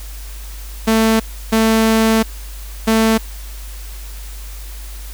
sawtooth tone bursts at uneven times, 222.5 Hz, A3, 20 cents sharp, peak -7 dBFS, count 3, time 0.87-1.2 / 1.52-2.23 / 2.87-3.18 s, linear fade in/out 10 ms, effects added 50 Hz sine -28 dBFS peak until 5.13 s + white hiss -38 dBFS RMS until 5.13 s

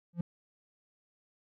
triangle tone with exponential growth, 172.2 Hz, F3, 24 cents flat, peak -24 dBFS, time 0.13-0.21 s, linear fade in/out 5 ms, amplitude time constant 16 ms, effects none

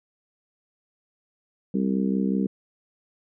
harmonic tone, 65.41 Hz, C2, in tune, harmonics 3 / 4 / 5 / 6 / 7, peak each -23 / -27 / -32 / -34 / -35 dBFS, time 1.74-2.47 s, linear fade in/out 5 ms, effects none

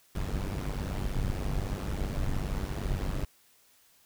brown noise with amplitude modulation, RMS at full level -28 dBFS, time 0.15-3.25 s, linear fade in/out 5 ms, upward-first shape sine, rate 97.6 Hz, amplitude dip 80%, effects white hiss -63 dBFS RMS until 4.05 s

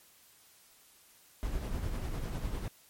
brown noise with tremolo, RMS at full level -33 dBFS, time 1.43-2.68 s, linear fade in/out 0 ms, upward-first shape triangle, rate 10 Hz, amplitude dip 50%, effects white hiss -61 dBFS RMS until 2.89 s + MP3 64 kbps

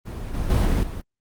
brown noise with level steps, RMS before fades -31 / -26 / -18 / -20 / -30 dBFS, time 0.05-1.02 s, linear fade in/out 20 ms, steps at 0.34 / 0.5 / 0.65 / 0.83 s, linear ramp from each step 2 ms, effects Opus 24 kbps

